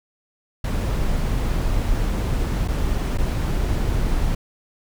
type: noise with dropouts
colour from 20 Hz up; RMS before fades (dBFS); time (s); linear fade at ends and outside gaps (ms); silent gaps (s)
brown; -21; 0.64-4.35; 5; 2.678-2.683 / 3.176-3.183
effects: none